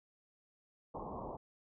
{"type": "low-pass noise", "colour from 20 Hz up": "white", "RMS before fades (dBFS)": -44, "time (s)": [0.94, 1.37], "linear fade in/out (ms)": 10, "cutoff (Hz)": 1100, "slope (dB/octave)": 96, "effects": []}